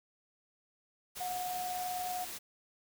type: noise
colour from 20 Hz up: white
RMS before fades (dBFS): -43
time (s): 1.15-2.39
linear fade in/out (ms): 20
type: tone with tremolo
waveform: sine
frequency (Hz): 727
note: F#5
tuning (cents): -31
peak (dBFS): -34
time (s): 1.2-2.25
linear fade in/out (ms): 10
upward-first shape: sine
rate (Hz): 20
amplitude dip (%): 25
effects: none